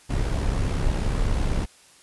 brown noise with amplitude modulation, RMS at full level -21 dBFS, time 0.09-1.66 s, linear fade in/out 20 ms, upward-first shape sine, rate 68.1 Hz, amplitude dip 50%, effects white hiss -53 dBFS RMS until 2.02 s + resampled to 24000 Hz

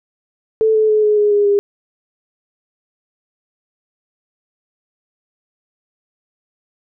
sine tone with pitch steps, 440 / 433.9 / 428 / 422.1 / 416.3 / 410.5 / 404.9 Hz, A4 / A4 / A4 / G#4 / G#4 / G#4 / G#4, 0 / -24 / -48 / +28 / +4 / -20 / -44 cents, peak -10 dBFS, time 0.61-1.59 s, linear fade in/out 0 ms, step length 140 ms, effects none

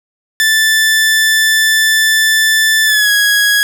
sawtooth tone with pitch glide, 1760 to 1661.2 Hz, A6 to G#6, 0 to 0 cents, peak -5 dBFS, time 0.4-3.63 s, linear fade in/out 0 ms, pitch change -100 cents, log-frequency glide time 2.85-3.1 s, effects none

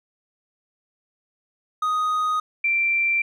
triangle / sine tone pair in turn, 1247 / 2354 Hz, D#6 / D7, +3 / +3 cents, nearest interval major seventh, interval 1100 cents, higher second, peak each -18 dBFS, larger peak neither, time 1.82-2.4 / 2.64-3.22 s, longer neither, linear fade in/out 5 ms, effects none

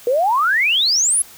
sine exponential sweep, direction up, 466.2 to 11175 Hz, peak -13 dBFS, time 0.07-1.22 s, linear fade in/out 2 ms, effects white hiss -42 dBFS RMS until 1.37 s

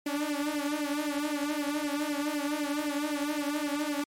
sawtooth tone with flanger, 293.7 Hz, D4, in tune, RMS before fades -31 dBFS, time 0.06-4.04 s, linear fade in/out 5 ms, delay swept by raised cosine 0.37 to 4.27 ms, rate 3.9 Hz, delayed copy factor +1, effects MP3 64 kbps

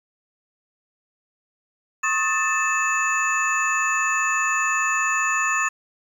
sine tone cluster, 1088 / 1263 / 1771 / 2617 / 6750 Hz, C#6 / D#6 / A6 / E7 / G#8, -33 / +26 / +11 / -13 / +27 cents, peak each -26 / -26 / -24 / -25 / -29 dBFS, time 2.03-5.69 s, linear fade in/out 10 ms, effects 8-bit

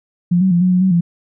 sine tone with pitch steps, 175.4 / 188.8 / 173.2 / 183.1 / 181.4 / 188.7 / 171.5 Hz, F3 / F#3 / F3 / F#3 / F#3 / F#3 / F3, +8 / +35 / -14 / -18 / -34 / +34 / -31 cents, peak -10 dBFS, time 0.31-1.01 s, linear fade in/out 10 ms, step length 100 ms, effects none

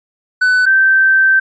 triangle / sine tone pair in turn, 1500 / 1555.4 Hz, F#6 / G6, +23 / -14 cents, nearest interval minor second, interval 63 cents, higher second, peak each -7 dBFS, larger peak neither, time 0.41-0.66 / 0.66-1.4 s, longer second, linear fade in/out 10 ms, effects resampled to 16000 Hz

